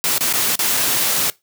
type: noise with dropouts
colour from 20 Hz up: white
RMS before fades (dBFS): -18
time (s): 0.04-1.3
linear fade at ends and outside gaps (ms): 0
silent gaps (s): 0.181-0.208 / 0.327-0.337 / 0.555-0.592 / 0.769-0.772
effects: noise-tail reverb RT60 0.2 s tail -21 dB re dry + high-pass 100 Hz 12 dB/octave